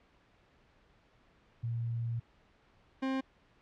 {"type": "tone pair in turn", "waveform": ["sine", "40% pulse"], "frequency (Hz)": [116.54, 265.2], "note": ["A#2", "C4"], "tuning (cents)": [0, 23], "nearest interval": "octave + major second", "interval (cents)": 1423, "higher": "second", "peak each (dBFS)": [-32, -30], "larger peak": "second", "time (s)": [[1.63, 2.2], [3.02, 3.21]], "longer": "first", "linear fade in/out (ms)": 10, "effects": ["pink hiss -66 dBFS RMS until 3.61 s", "low-pass 3000 Hz 12 dB/octave"]}